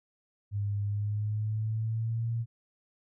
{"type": "tone with pitch glide", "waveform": "sine", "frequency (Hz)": [101.9, 115.71], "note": ["G#2", "A#2"], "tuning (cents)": [-32, -12], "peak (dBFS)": -28, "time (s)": [0.51, 2.46], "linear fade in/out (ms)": 50, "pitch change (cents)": 220, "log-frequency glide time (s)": [0.84, 2.3], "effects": []}